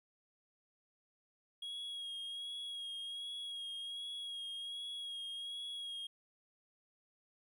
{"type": "tone with vibrato", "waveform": "triangle", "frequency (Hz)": 3296, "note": "G#7", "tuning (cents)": -14, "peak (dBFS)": -40, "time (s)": [1.62, 6.07], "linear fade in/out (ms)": 5, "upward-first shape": "sine", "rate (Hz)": 1.3, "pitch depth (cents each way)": 27, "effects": ["13-bit"]}